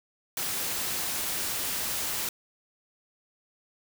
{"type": "noise", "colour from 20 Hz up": "white", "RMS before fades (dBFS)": -31, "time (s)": [0.37, 2.29], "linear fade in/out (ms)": 2, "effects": []}